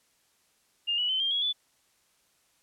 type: tone with pitch steps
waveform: sine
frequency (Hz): 2819 / 2939 / 3064 / 3194 / 3329 / 3471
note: F7 / F#7 / G7 / G7 / G#7 / A7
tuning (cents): +16 / -12 / -40 / +32 / +3 / -24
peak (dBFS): -25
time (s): 0.87-1.53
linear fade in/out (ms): 20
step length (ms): 110
effects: white hiss -68 dBFS RMS until 2.62 s + low-pass 11000 Hz 12 dB/octave